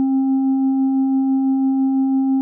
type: tone with frequency modulation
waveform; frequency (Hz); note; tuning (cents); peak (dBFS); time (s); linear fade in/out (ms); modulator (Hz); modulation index
sine; 267.5; C4; +38; -14; 0-2.41; 0; 529; 0.24
effects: none